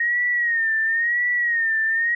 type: tone with vibrato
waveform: sine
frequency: 1863 Hz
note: A#6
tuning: 2 cents flat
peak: -18 dBFS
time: 0-2.15 s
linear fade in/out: 5 ms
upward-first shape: sine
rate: 0.97 Hz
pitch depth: 83 cents each way
effects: none